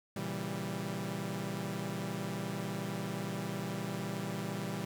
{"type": "chord", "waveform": "sawtooth", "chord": "A# diminished seventh", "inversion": "none", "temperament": "equal with one note detuned", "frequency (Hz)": [116.54, 136.6, 164.81, 196], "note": ["A#2", "C#3", "E3", "G3"], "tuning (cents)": [0, -25, 0, 0], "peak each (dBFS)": [-39, -40, -37, -35], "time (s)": [0.16, 4.85], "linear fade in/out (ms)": 5, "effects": ["10-bit"]}